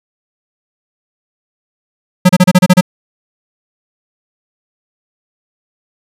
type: tone bursts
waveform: square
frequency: 182 Hz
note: F#3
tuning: 28 cents flat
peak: -3 dBFS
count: 8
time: 2.25-2.811 s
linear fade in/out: 10 ms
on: 43 ms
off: 31 ms
effects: resampled to 32000 Hz